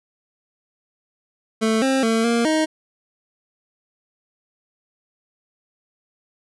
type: tone with pitch steps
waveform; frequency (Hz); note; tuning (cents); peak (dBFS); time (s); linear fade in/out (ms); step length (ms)
25% pulse; 221.3 / 266.2 / 225.5 / 234 / 313.3; A3 / C4 / A3 / A#3 / D#4; +10 / +30 / +43 / +7 / +12; -13; 1.61-2.66; 20; 210
effects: resampled to 24000 Hz